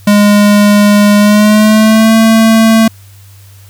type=tone with pitch glide; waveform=square; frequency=206 to 223.4 Hz; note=G#3 to A3; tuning=-14 to +27 cents; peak=-4 dBFS; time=0.07-2.88 s; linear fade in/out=5 ms; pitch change=+141 cents; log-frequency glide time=1.18-2.14 s; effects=added 98 Hz sine -34 dBFS peak until 3.69 s + white hiss -43 dBFS RMS until 3.69 s